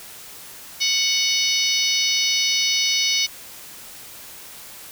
harmonic tone, 740 Hz, F#5, in tune, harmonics 3 / 4 / 5 / 6 / 7 / 8, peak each -25 / -25 / -25 / -25 / -25 / -25 dBFS, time 0.8-3.27 s, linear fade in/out 20 ms, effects white hiss -40 dBFS RMS until 4.91 s

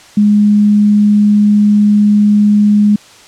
sine tone, 207.7 Hz, G#3, in tune, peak -5 dBFS, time 0.17-2.96 s, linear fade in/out 5 ms, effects white hiss -39 dBFS RMS until 3.27 s + low-pass 7000 Hz 12 dB/octave

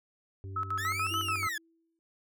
harmonic tone, 96.4 Hz, G2, 28 cents flat, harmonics 1 / 3 / 4, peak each -38 / -53 / -51 dBFS, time 0.44-1.47 s, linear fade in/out 0 ms
sine tone with tremolo, 1296 Hz, E6, 30 cents flat, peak -29 dBFS, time 0.56-1.49 s, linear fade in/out 5 ms, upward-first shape square, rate 6.9 Hz, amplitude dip 80%
40% pulse linear two-way sweep, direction up then down, 1653 to 3076 to 1653 Hz, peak -32 dBFS, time 0.78-1.58 s, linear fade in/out 5 ms, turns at 1.19 s
sine tone with exponential decay, 329.6 Hz, E4, in tune, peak -38 dBFS, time 1.11-1.99 s, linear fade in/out 0 ms, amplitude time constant 190 ms
effects none

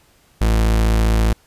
40% pulse tone, 55 Hz, A1, in tune, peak -12 dBFS, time 0.41-1.33 s, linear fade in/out 5 ms, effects pink hiss -55 dBFS RMS until 1.46 s + resampled to 32000 Hz

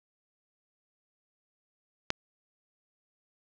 click, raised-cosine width 0.2 ms, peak -9 dBFS, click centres 2.104 s, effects low-pass 6000 Hz 12 dB/octave + 8-bit

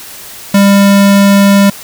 square tone, 199.3 Hz, G3, 29 cents sharp, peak -4 dBFS, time 0.54-1.7 s, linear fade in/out 5 ms, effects white hiss -29 dBFS RMS until 1.83 s

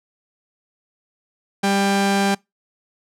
sawtooth tone pair together, 198 / 396 Hz, G3 / G4, +18 / +18 cents, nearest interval octave, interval 1200 cents, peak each -14 dBFS, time 1.63-2.35 s, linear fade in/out 10 ms, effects noise-tail reverb RT60 0.2 s tail -26 dB re dry + low-pass 10000 Hz 12 dB/octave

